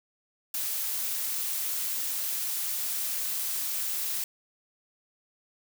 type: noise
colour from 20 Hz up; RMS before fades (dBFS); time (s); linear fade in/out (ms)
blue; -31; 0.54-4.24; 2
effects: none